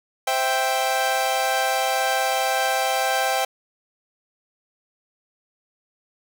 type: chord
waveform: sawtooth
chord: C major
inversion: none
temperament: equal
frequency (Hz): 523.3 / 659.3 / 784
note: C5 / E5 / G5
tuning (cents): 0 / 0 / 0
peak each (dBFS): -23 / -23 / -18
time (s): 0.27-3.45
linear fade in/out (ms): 5
effects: none